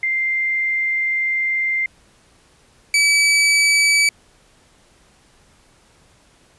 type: tone pair in turn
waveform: sine / sawtooth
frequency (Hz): 2093 / 2295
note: C7 / D7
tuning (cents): 0 / -40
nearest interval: major second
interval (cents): 160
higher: second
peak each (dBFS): -17 / -9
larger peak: second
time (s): 0.03-1.86 / 2.94-4.09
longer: first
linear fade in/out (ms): 2
effects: pink hiss -54 dBFS RMS until 6.58 s + resampled to 24000 Hz